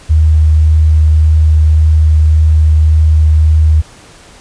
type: tone with vibrato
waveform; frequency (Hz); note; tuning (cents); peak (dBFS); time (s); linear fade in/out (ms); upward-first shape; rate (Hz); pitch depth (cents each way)
sine; 77.78; D#2; 0; -4; 0.09-3.82; 20; triangle; 1.8; 10
effects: pink hiss -38 dBFS RMS until 4.4 s + resampled to 22050 Hz